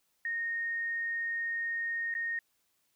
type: tone with dropouts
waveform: sine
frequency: 1852 Hz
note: A#6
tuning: 12 cents flat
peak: -31 dBFS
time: 0.25-2.39 s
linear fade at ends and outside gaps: 2 ms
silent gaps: 2.141-2.15 s
effects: white hiss -75 dBFS RMS until 2.95 s